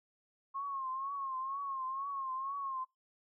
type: tone with vibrato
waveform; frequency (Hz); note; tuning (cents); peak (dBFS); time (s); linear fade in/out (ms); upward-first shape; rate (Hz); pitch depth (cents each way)
sine; 1081; C#6; -44; -36; 0.54-2.85; 20; triangle; 2.1; 83
effects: noise-tail reverb RT60 0.2 s tail -20 dB re dry